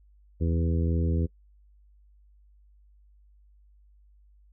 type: harmonic tone with a mistuned harmonic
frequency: 83 Hz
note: E2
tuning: 12 cents sharp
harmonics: 1 / 2 / 3 / 4 / 5 / 6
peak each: -24 / -30 / -34 / -36 / -38 / -40 dBFS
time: 0.4-1.27 s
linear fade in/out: 20 ms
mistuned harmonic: 1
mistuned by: -48 cents
effects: noise-tail reverb RT60 0.1 s tail -25 dB re dry + added 50 Hz sine -55 dBFS peak until 4.52 s